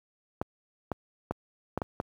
clicks, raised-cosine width 1 ms, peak -15 dBFS, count 6, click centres 0.415 / 0.917 / 1.31 / 1.776 / 1.818 / 2.001 s, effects high-pass 60 Hz 12 dB/octave + 9-bit

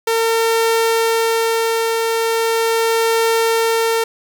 sawtooth tone with tremolo, 454.4 Hz, A#4, 44 cents flat, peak -9 dBFS, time 0.07-4.04 s, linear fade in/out 5 ms, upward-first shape triangle, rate 0.39 Hz, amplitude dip 30%, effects none

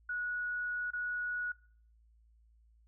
sine tone with dropouts, 1462 Hz, F#6, 21 cents flat, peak -34 dBFS, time 0.09-1.52 s, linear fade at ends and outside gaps 5 ms, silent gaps 0.906-0.933 s, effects noise-tail reverb RT60 0.5 s tail -22 dB re dry + added 56 Hz sine -62 dBFS peak until 2.87 s

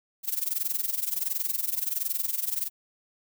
violet noise with amplitude modulation, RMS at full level -26 dBFS, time 0.23-2.7 s, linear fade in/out 50 ms, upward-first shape sine, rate 21.4 Hz, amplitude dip 85%, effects none

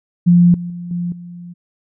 sine tone with level steps, 174.61 Hz, F3, in tune, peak -6 / -22 / -25 / -18 / -30 dBFS, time 0.26-1.54 s, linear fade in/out 20 ms, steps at 0.54 / 0.7 / 0.91 / 1.12 s, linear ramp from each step 2 ms, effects none

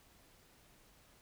silence, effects pink hiss -65 dBFS RMS until 1.21 s

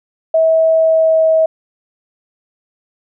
sine tone with pitch glide, 646 to 641.2 Hz, E5 to E5, -35 to -48 cents, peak -8 dBFS, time 0.34-1.46 s, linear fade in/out 5 ms, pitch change -13 cents, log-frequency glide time 0.75-1.24 s, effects none

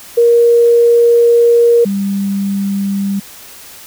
sine tone pair in turn, 471 / 198.03 Hz, A#4 / G3, +18 / +18 cents, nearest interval octave + minor third, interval 1500 cents, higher first, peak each -5 / -13 dBFS, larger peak first, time 0.17-1.85 / 1.85-3.2 s, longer first, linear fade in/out 10 ms, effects white hiss -35 dBFS RMS until 3.86 s

